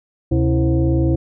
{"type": "tone with frequency modulation", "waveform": "sine", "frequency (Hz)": 129.2, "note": "C3", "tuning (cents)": -21, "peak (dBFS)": -13, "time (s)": [0.31, 1.16], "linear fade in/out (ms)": 10, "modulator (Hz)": 201, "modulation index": 1.4, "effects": []}